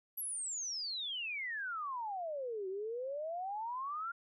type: exponential two-way sweep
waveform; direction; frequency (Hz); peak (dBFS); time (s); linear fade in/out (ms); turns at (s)
sine; down then up; 11890 to 370 to 1414; -37; 0.17-4.12; 10; 2.68
effects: none